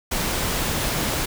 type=noise; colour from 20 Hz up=pink; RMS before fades=-24 dBFS; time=0.11-1.26 s; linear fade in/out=10 ms; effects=none